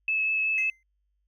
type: tone with vibrato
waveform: sine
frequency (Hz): 2600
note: E7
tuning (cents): -24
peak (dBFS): -23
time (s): 0.08-0.7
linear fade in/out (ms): 2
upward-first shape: triangle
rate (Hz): 5.3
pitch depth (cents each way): 12
type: tone with exponential decay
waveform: triangle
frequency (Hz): 2076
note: C7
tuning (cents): -14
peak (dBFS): -28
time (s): 0.58-0.83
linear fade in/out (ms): 1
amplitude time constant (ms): 53
effects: added 50 Hz sine -70 dBFS peak until 1.27 s